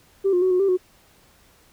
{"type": "tone with pitch steps", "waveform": "sine", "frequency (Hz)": [390.5, 356.4, 372.4, 363.6, 392.8, 366.1], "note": ["G4", "F4", "F#4", "F#4", "G4", "F#4"], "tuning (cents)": [-7, 35, 11, -30, 4, -18], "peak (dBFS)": -15, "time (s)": [0.24, 0.774], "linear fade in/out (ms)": 20, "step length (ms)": 89, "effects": ["tanh soft clip ceiling -12 dBFS", "pink hiss -56 dBFS RMS until 1.72 s"]}